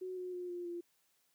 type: tone with pitch steps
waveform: sine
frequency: 370 / 363.9 / 357.8 / 351.9 / 346 Hz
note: F#4 / F#4 / F4 / F4 / F4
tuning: 0 / -29 / +42 / +13 / -16 cents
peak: -39 dBFS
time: 0.01-0.81 s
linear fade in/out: 10 ms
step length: 160 ms
effects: white hiss -75 dBFS RMS until 1.34 s + high-pass 100 Hz 12 dB/octave